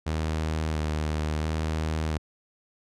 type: tone with vibrato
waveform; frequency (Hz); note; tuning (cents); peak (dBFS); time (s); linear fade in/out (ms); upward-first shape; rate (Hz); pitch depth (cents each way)
sawtooth; 77.78; D#2; 0; -22; 0.06-2.18; 10; square; 0.73; 20
effects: low-pass 8000 Hz 12 dB/octave